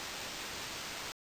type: noise with sample-and-hold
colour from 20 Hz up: white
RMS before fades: -42 dBFS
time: 0-1.12 s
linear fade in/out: 0 ms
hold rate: 11025 Hz
effects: resampled to 32000 Hz